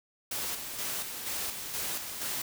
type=noise with tremolo; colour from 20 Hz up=white; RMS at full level=-34 dBFS; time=0.31-2.42 s; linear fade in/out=5 ms; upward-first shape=square; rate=2.1 Hz; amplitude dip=45%; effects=none